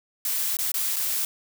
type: noise with dropouts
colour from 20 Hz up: blue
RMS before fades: -26 dBFS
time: 0.25-1.25 s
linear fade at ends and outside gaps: 2 ms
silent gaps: 0.569-0.588 / 0.718-0.741 / 0.96-0.964 s
effects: none